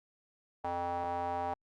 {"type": "tone with band-pass filter", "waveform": "square", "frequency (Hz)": 87.31, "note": "F2", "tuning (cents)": 0, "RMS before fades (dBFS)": -35, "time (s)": [0.64, 1.54], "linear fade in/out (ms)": 5, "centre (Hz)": 800, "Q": 4.5, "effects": ["Opus 48 kbps"]}